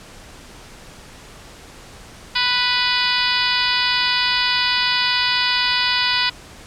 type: harmonic tone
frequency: 493.9 Hz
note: B4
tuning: in tune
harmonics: 2 / 3 / 4 / 5 / 6 / 7 / 8 / 9 / 10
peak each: -25 / -25 / -25 / -25 / -25 / -25 / -25 / -25 / -25 dBFS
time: 2.35-6.3 s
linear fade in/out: 10 ms
effects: pink hiss -41 dBFS RMS until 6.66 s + low-pass 9000 Hz 12 dB/octave